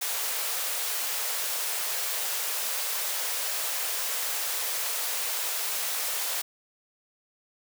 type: high-pass noise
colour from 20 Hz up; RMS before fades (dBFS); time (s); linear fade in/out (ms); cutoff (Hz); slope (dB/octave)
white; -30; 0.01-6.42; 10; 430; 48
effects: none